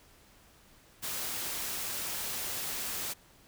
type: noise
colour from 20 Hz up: white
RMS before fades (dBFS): -36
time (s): 1.02-3.14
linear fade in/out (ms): 20
effects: pink hiss -60 dBFS RMS until 3.47 s